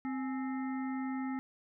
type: harmonic tone with a mistuned harmonic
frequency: 261.6 Hz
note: C4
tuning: in tune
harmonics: 1 / 3 / 5 / 7 / 8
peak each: -34 / -44 / -48 / -51 / -52 dBFS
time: 0.05-1.39 s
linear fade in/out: 0 ms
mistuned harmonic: 3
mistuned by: +110 cents
effects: none